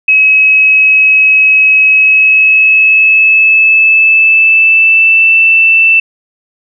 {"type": "tone with pitch glide", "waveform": "sine", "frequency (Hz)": [2560, 2659], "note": ["D#7", "E7"], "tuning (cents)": [49, 14], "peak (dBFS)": -3, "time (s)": [0.08, 6], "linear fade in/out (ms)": 5, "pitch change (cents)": 65, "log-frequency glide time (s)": [1.89, 5.35], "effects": []}